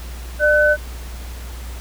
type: tone pair together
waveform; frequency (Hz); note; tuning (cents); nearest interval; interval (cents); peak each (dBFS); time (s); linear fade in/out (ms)
sine; 597.3 / 1510; D5 / F#6; +29 / +35; octave + major third; 1606; -14; 0.39-0.77; 50
effects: added 60 Hz sine -29 dBFS peak until 1.8 s + pink hiss -39 dBFS RMS until 1.8 s